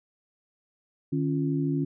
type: tone cluster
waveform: sine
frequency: 151.9 / 274.7 / 347.6 Hz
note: D#3 / C#4 / F4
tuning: -41 / -16 / -8 cents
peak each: -27 / -27 / -33 dBFS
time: 1.12-1.85 s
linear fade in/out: 10 ms
effects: none